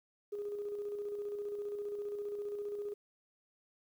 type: tone with tremolo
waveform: sine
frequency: 411.3 Hz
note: G#4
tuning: 17 cents flat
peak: -35 dBFS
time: 0.32-2.94 s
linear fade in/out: 10 ms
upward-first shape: square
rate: 15 Hz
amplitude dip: 35%
effects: tanh soft clip ceiling -31 dBFS + 11-bit